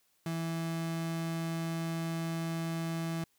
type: tone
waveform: 35% pulse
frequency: 164.81 Hz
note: E3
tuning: in tune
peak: -31 dBFS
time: 0.26-3.24 s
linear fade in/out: 2 ms
effects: white hiss -72 dBFS RMS until 3.38 s